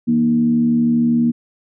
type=tone with frequency modulation; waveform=sine; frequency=236.4 Hz; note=A#3; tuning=24 cents sharp; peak=-12 dBFS; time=0.07-1.32 s; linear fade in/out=20 ms; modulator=72.6 Hz; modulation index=0.5; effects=none